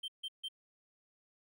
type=tone bursts; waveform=triangle; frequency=3136 Hz; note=G7; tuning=in tune; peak=-36 dBFS; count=3; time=0.03-0.486 s; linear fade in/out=10 ms; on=52 ms; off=150 ms; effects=none